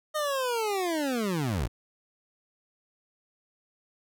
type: linear sweep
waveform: 25% pulse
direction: down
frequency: 621 to 47.28 Hz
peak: -23 dBFS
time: 0.14-1.68 s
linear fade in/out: 20 ms
effects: none